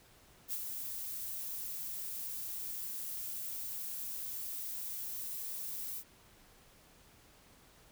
violet noise with ADSR envelope, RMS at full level -36 dBFS, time 0.48-6.04 s, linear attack 44 ms, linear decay 58 ms, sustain -5 dB, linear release 67 ms, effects pink hiss -62 dBFS RMS until 7.91 s

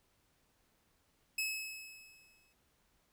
sawtooth tone with exponential decay, 2583 Hz, E7, 36 cents flat, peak -29 dBFS, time 1.38-2.53 s, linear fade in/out 5 ms, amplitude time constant 250 ms, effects pink hiss -74 dBFS RMS until 3.12 s

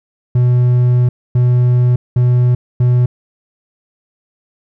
triangle tone bursts at uneven times, 123.47 Hz, B2, in tune, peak -6 dBFS, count 4, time 0.35-1.09 / 1.35-1.96 / 2.16-2.55 / 2.8-3.06 s, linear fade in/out 5 ms, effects none

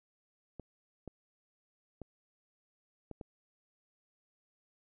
clicks, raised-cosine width 2 ms, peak -30 dBFS, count 5, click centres 0.597 / 1.077 / 2.017 / 3.113 / 3.212 s, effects none

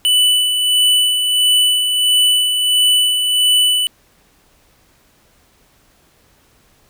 square tone with tremolo, 2981 Hz, F#7, 12 cents sharp, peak -10 dBFS, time 0.05-3.87 s, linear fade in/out 0 ms, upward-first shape sine, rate 1.5 Hz, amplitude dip 45%, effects pink hiss -54 dBFS RMS until 6.89 s

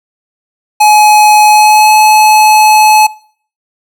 square tone with pitch glide, 846 to 857.3 Hz, G#5 to A5, +32 to -45 cents, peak -3 dBFS, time 0.8-3.07 s, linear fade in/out 10 ms, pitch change +23 cents, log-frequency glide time 1.47-1.94 s, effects noise-tail reverb RT60 0.5 s tail -21 dB re dry

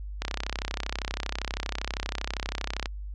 click train, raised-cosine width 0.2 ms, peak -12 dBFS, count 87, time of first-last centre 0.22-2.858 s, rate 32.6 Hz, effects added 50 Hz sine -34 dBFS peak until 3.14 s + low-pass 6000 Hz 12 dB/octave

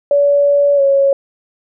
sine tone with pitch glide, 571 to 552.2 Hz, D5 to C#5, -49 to -7 cents, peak -8 dBFS, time 0.11-1.13 s, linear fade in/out 2 ms, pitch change -58 cents, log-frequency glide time 0.76-0.81 s, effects none

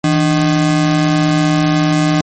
square ring-modulated tone, 230.1 Hz, A#3, 22 cents flat, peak -8 dBFS, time 0.04-2.21 s, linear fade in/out 2 ms, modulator 68.5 Hz, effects MP3 32 kbps

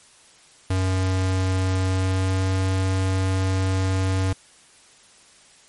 square tone with pitch glide, 93.8 to 94.62 Hz, F#2 to F#2, +24 to +39 cents, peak -20 dBFS, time 0.7-4.33 s, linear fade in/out 5 ms, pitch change +15 cents, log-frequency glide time 1.84-2.52 s, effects white hiss -52 dBFS RMS until 5.68 s + MP3 48 kbps

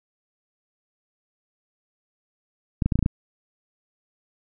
clicks, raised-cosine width 5 ms, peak -8 dBFS, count 7, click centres 2.822 / 2.86 / 2.922 / 2.956 / 2.991 / 3.027 / 3.061 s, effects none

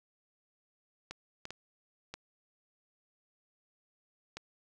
clicks, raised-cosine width 0.2 ms, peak -24 dBFS, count 5, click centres 1.11 / 1.454 / 1.506 / 2.14 / 4.37 s, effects none

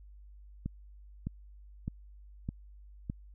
click train, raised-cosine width 5 ms, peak -22 dBFS, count 5, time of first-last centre 0.66-3.099 s, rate 1.64 Hz, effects added 50 Hz sine -50 dBFS peak until 3.34 s

